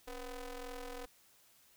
sawtooth ring-modulated tone, 253.3 Hz, B3, 44 cents sharp, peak -36 dBFS, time 0.07-1.06 s, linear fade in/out 10 ms, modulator 232 Hz, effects white hiss -66 dBFS RMS until 1.76 s

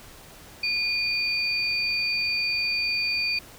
sine tone pair together, 2441 / 4608 Hz, D#7 / D8, -34 / -34 cents, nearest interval major seventh, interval 1100 cents, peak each -25 / -27 dBFS, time 0.63-3.39 s, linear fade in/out 5 ms, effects pink hiss -47 dBFS RMS until 3.58 s

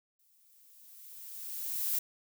violet noise with exponential growth, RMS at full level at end -30 dBFS, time 0.19-1.99 s, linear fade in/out 5 ms, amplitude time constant 390 ms, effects none

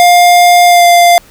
square tone with pitch glide, 705 to 696.5 Hz, F5 to F5, +16 to -5 cents, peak -3 dBFS, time 0-1.18 s, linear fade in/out 0 ms, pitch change -21 cents, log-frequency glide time 0.66-0.85 s, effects pink hiss -41 dBFS RMS until 1.3 s

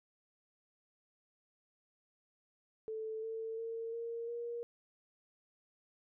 sine tone with pitch steps, 439.6 / 447.5 / 455.6 / 463.9 / 472.2 Hz, A4 / A4 / A#4 / A#4 / A#4, -2 / +29 / -40 / -8 / +22 cents, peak -38 dBFS, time 2.88-4.63 s, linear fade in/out 0 ms, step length 350 ms, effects none

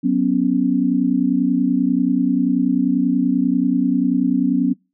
sine chord, F# suspended fourth, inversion none, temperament equal, 185 / 246.9 / 277.2 Hz, F#3 / B3 / C#4, 0 / 0 / 0 cents, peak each -21 / -18 / -18 dBFS, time 0.03-4.74 s, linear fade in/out 20 ms, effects noise-tail reverb RT60 0.3 s tail -26 dB re dry

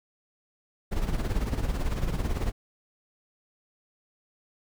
brown noise with tremolo, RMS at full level -25 dBFS, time 0.91-2.52 s, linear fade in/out 20 ms, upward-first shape sine, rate 18 Hz, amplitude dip 65%, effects none

